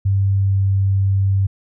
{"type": "tone with pitch glide", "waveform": "sine", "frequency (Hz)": [98, 97.44], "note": ["G2", "G2"], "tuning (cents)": [0, -10], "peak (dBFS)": -13, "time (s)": [0.05, 1.47], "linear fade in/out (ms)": 10, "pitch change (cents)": -10, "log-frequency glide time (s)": [0.36, 0.57], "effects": []}